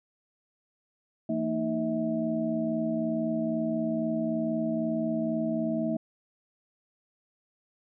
sine tone cluster, 166 / 228.3 / 312.2 / 645 Hz, E3 / A#3 / D#4 / E5, +12 / -36 / +6 / -38 cents, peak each -37 / -29 / -32 / -32 dBFS, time 1.29-5.97 s, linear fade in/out 5 ms, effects none

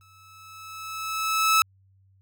sawtooth tone with exponential growth, 1303 Hz, E6, 20 cents flat, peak -12 dBFS, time 0.01-1.62 s, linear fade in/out 1 ms, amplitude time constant 350 ms, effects added 96 Hz sine -57 dBFS peak until 2.21 s

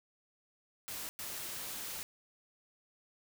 white noise bursts at uneven times, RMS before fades -42 dBFS, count 2, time 0.88-1.09 / 1.19-2.03 s, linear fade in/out 0 ms, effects none

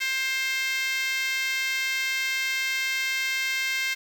5% pulse tone with high-pass filter, 528 Hz, C5, 16 cents sharp, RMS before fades -27 dBFS, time 0-3.95 s, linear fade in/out 20 ms, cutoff 1900 Hz, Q 6.3, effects 8-bit

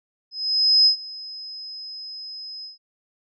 sine tone with ADSR envelope, 5080 Hz, D#8, 35 cents sharp, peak -11 dBFS, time 0.31-2.78 s, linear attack 550 ms, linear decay 100 ms, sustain -22 dB, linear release 140 ms, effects none

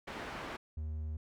white low-pass noise, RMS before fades -43 dBFS, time 0.07-0.57 s, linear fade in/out 10 ms, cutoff 1600 Hz, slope 12 dB/octave
triangle tone, 77.4 Hz, D#2, 9 cents flat, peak -34 dBFS, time 0.77-1.17 s, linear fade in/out 5 ms
effects none

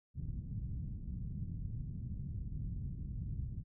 white low-pass noise, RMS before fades -41 dBFS, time 0.14-3.64 s, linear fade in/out 50 ms, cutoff 150 Hz, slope 24 dB/octave, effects none

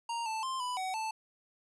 square tone with pitch steps, 932 / 882 / 1050 / 993 / 752 / 880 Hz, A#5 / A5 / C6 / B5 / F#5 / A5, -1 / +4 / +6 / +9 / +28 / 0 cents, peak -34 dBFS, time 0.09-1.11 s, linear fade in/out 5 ms, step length 170 ms, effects resampled to 24000 Hz

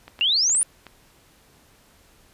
clicks, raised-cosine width 0.3 ms, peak -24 dBFS, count 6, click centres 0.08 / 0.191 / 0.496 / 0.549 / 0.615 / 0.867 s
sine exponential sweep, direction up, 2714 to 9956 Hz, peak -17 dBFS, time 0.21-0.63 s, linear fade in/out 0 ms
effects pink hiss -56 dBFS RMS until 2.33 s + resampled to 32000 Hz

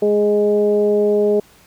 sine tone with frequency modulation, 415.3 Hz, G#4, in tune, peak -12 dBFS, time 0.02-1.4 s, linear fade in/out 5 ms, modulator 207 Hz, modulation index 0.72, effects pink hiss -49 dBFS RMS until 1.66 s + high-pass 60 Hz 12 dB/octave

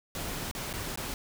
pink noise with dropouts, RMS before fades -36 dBFS, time 0.15-1.14 s, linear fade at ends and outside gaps 1 ms, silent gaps 0.513-0.55 / 0.73-0.737 / 0.958-0.974 s, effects none

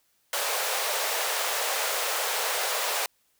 pink high-pass noise, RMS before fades -28 dBFS, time 0.33-3.06 s, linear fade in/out 2 ms, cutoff 460 Hz, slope 48 dB/octave, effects white hiss -69 dBFS RMS until 3.39 s

